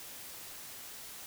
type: silence
effects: white hiss -47 dBFS RMS until 1.26 s